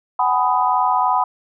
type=chord; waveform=sine; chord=G# minor seventh; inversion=third; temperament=just; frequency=747.5 / 830.6 / 996.7 / 1245.9 Hz; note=F#5 / G#5 / B5 / D#6; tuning=+17 / 0 / +16 / +2 cents; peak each=-20 / -22 / -17 / -23 dBFS; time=0.19-1.24 s; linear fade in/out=5 ms; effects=none